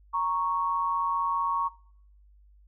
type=tone pair together; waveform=sine; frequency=932.3 / 1107.7 Hz; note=A#5 / C#6; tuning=0 / -2 cents; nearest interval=minor third; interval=298 cents; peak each=-29 / -26 dBFS; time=0.13-1.69 s; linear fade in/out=20 ms; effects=noise-tail reverb RT60 0.6 s tail -21 dB re dry + added 50 Hz sine -54 dBFS peak until 2.67 s